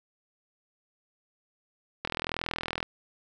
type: click train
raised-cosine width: 0.3 ms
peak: -14 dBFS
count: 33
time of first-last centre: 2.05-2.829 s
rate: 41.1 Hz
effects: none